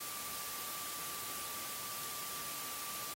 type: tone in noise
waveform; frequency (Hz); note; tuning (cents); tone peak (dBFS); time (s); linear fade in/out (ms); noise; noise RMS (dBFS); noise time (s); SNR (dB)
sine; 1170; D6; -7; -50; 0-3.14; 10; white; -43; 0-3.14; -10
effects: high-pass 80 Hz 12 dB/octave + AAC 48 kbps